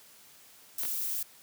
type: noise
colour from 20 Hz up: violet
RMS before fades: -33 dBFS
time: 0.78-1.23 s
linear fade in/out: 5 ms
type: clicks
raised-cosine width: 0.2 ms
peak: -21 dBFS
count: 2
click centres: 0.834 / 0.852 s
effects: white hiss -56 dBFS RMS until 1.42 s + high-pass 80 Hz 12 dB/octave